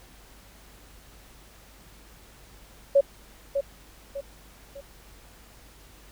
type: tone with echo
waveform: sine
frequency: 557 Hz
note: C#5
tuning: 8 cents sharp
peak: -14 dBFS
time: 2.95-3.01 s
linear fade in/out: 10 ms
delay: 600 ms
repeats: 3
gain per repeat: -8 dB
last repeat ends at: 4.81 s
effects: added 50 Hz sine -53 dBFS peak until 6.11 s + pink hiss -53 dBFS RMS until 6.11 s